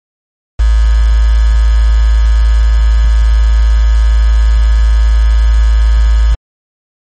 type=tone with quantisation; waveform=sine; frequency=54.6 Hz; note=A1; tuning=13 cents flat; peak=-4 dBFS; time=0.59-6.35 s; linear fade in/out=10 ms; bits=4; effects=MP3 32 kbps